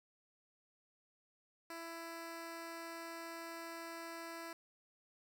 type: tone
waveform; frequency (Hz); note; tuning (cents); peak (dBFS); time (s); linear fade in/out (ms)
10% pulse; 332.6; E4; +16; -37; 1.7-4.53; 2
effects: none